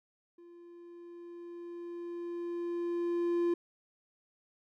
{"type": "tone with level ramp", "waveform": "triangle", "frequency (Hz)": 345.1, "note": "F4", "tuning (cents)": -21, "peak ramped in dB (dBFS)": [-50, -24], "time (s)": [0.38, 3.54], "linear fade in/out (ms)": 5, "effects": []}